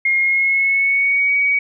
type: tone with pitch glide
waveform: sine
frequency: 2140 to 2258 Hz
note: C7 to C#7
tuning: +38 to +31 cents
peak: -13 dBFS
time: 0.05-1.59 s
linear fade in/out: 5 ms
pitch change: +93 cents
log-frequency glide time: 0.18-1.31 s
effects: none